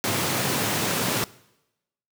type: high-pass noise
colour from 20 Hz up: pink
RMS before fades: -25 dBFS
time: 0.04-1.24 s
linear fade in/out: 0 ms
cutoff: 100 Hz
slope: 48 dB/octave
effects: noise-tail reverb RT60 0.9 s tail -21 dB re dry